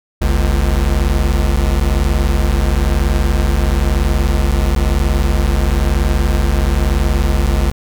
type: tone pair together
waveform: square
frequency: 48.29 / 69.3 Hz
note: G1 / C#2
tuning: -25 / 0 cents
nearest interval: tritone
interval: 625 cents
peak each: -15 dBFS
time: 0.21-7.72 s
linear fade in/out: 10 ms
effects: none